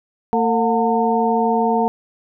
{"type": "harmonic tone with a mistuned harmonic", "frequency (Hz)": 226.5, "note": "A#3", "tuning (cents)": -50, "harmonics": [1, 2, 3, 4], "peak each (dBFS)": [-20, -20, -20, -20], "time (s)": [0.33, 1.88], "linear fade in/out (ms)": 0, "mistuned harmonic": 3, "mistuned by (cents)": 100, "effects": []}